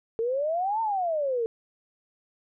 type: exponential two-way sweep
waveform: sine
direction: up then down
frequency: 442.5 to 917 to 442.5 Hz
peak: -24 dBFS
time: 0.19-1.46 s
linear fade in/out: 0 ms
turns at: 0.81 s
effects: none